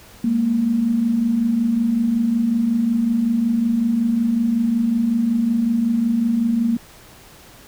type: tone pair together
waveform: sine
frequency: 207.7 / 233.1 Hz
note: G#3 / A#3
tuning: 0 / 0 cents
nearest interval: major second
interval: 200 cents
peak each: -24 / -16 dBFS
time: 0.24-6.77 s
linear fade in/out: 5 ms
effects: pink hiss -45 dBFS RMS until 7.67 s